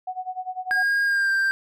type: tone with tremolo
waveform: sine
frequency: 741 Hz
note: F#5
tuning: 2 cents sharp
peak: -25 dBFS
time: 0.07-0.83 s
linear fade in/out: 5 ms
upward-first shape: sine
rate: 10 Hz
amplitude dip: 90%
type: tone with pitch glide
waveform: triangle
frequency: 1626 to 1578.8 Hz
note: G#6 to G6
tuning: -37 to +12 cents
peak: -17 dBFS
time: 0.71-1.51 s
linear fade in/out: 0 ms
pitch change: -51 cents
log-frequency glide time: 1.05-1.32 s
effects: none